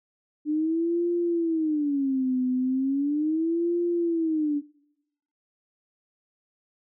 sine tone with vibrato, 296.5 Hz, D4, 17 cents sharp, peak -22 dBFS, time 0.45-4.62 s, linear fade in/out 50 ms, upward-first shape sine, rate 0.37 Hz, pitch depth 270 cents each way, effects noise-tail reverb RT60 0.9 s tail -25 dB re dry

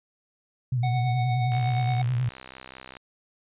sine tone with vibrato, 123.1 Hz, B2, 5 cents flat, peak -22 dBFS, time 0.72-2.29 s, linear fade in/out 5 ms, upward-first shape sine, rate 9.5 Hz, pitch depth 81 cents each way
square tone with tremolo, 740 Hz, F#5, in tune, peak -28 dBFS, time 0.83-2.02 s, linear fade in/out 5 ms, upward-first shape sine, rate 8.6 Hz, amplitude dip 40%
click train, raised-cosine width 0.3 ms, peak -25 dBFS, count 95, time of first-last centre 1.52-2.968 s, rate 64.9 Hz
effects resampled to 8000 Hz

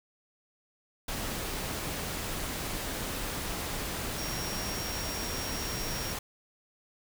sine tone in noise, 5590 Hz, F8, 1 cent sharp, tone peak -39 dBFS, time 4.18-6.13 s, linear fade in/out 5 ms, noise pink, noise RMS -35 dBFS, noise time 1.08-6.19 s, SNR -7 dB, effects none

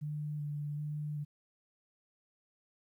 sine tone with vibrato, 148.3 Hz, D3, 17 cents sharp, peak -35 dBFS, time 0.01-1.25 s, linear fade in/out 20 ms, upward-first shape square, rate 1.3 Hz, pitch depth 15 cents each way, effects 12-bit

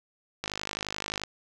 click train, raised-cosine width 0.2 ms, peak -14 dBFS, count 42, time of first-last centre 0.44-1.236 s, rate 51.5 Hz, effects none

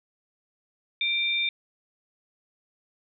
sine tone pair together, 2351 / 3626 Hz, D7 / A#7, +1 / -49 cents, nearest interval minor sixth, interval 750 cents, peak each -26 dBFS, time 1.01-1.49 s, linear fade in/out 2 ms, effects none

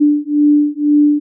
sine beating tone pair, 293.7 / 295.7 Hz, D4 / D4, 0 / +12 cents, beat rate 2 Hz, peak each -12 dBFS, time 0-1.2 s, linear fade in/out 20 ms, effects none

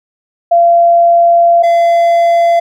sine / triangle tone pair in turn, 685 / 681.7 Hz, F5 / F5, -34 / -42 cents, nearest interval unison, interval 8 cents, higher first, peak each -4 dBFS, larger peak neither, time 0.51-1.63 / 1.63-2.6 s, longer first, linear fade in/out 10 ms, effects none

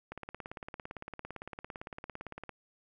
click train, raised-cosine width 0.5 ms, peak -26 dBFS, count 43, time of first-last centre 0.12-2.493 s, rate 17.7 Hz, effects none

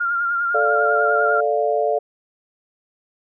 sine tone with vibrato, 1396.9 Hz, F6, in tune, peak -18 dBFS, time 0-1.41 s, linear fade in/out 10 ms, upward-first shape sine, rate 10 Hz, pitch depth 35 cents each way
sine chord, D minor, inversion second, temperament equal, 440 / 587.3 / 698.5 Hz, A4 / D5 / F5, 0 / 0 / 0 cents, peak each -21 dBFS, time 0.54-1.99 s, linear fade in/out 10 ms
effects none

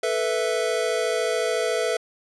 square chord, A suspended second, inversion none, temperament equal, 440 / 493.9 / 659.3 Hz, A4 / B4 / E5, 0 / 0 / 0 cents, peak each -27 dBFS, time 0.03-1.97 s, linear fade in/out 5 ms, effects resampled to 24000 Hz

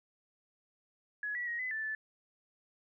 sine tone with pitch steps, 1686 / 1943 / 1885 / 2015 / 1760 / 1747 Hz, G#6 / B6 / A#6 / B6 / A6 / A6, +26 / -29 / +19 / +34 / 0 / -13 cents, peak -34 dBFS, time 1.23-1.95 s, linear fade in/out 2 ms, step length 120 ms, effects none

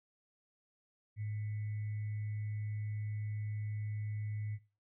sine tone with sample-and-hold, 105.9 Hz, G#2, 34 cents sharp, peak -36 dBFS, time 1.16-4.59 s, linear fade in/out 50 ms, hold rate 2100 Hz, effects noise-tail reverb RT60 0.3 s tail -18 dB re dry + resampled to 8000 Hz

